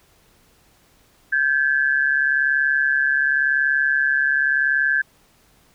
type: tone pair together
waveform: sine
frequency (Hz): 1568 / 1708.9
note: G6 / G#6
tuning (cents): 0 / +49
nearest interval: minor second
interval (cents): 149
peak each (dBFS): -18 / -20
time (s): 1.32-5.02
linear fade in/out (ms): 10
effects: pink hiss -57 dBFS RMS until 5.74 s